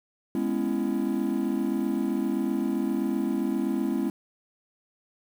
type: chord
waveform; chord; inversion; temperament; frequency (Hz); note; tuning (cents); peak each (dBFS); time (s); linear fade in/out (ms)
triangle; C# minor seventh; second; just; 207.9 / 249.5 / 277.2 / 332.6; G#3 / B3 / C#4 / E4; +2 / +18 / 0 / +16; -28; 0.35-4.1; 2
effects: 8-bit